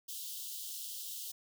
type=high-pass noise; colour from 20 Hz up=white; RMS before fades=-43 dBFS; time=0.08-1.32 s; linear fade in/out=10 ms; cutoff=2900 Hz; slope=96 dB/octave; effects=none